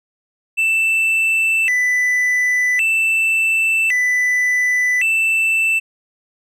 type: tone with vibrato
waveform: triangle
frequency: 2300 Hz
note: D7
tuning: 37 cents flat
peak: -12 dBFS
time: 0.57-5.8 s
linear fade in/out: 20 ms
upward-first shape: square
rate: 0.45 Hz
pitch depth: 250 cents each way
effects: none